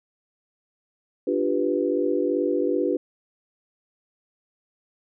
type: chord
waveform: sine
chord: G dominant seventh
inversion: second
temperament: equal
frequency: 293.7 / 349.2 / 392 / 493.9 Hz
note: D4 / F4 / G4 / B4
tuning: 0 / 0 / 0 / 0 cents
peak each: -26 dBFS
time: 1.27-2.97 s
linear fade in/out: 5 ms
effects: none